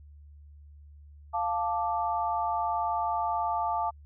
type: chord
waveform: sine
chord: D minor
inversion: first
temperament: equal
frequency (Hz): 698.5 / 880 / 1174.7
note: F5 / A5 / D6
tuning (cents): 0 / 0 / 0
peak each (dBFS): -31 / -29 / -33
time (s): 1.33-3.91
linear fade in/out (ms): 20
effects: added 73 Hz sine -48 dBFS peak until 4.05 s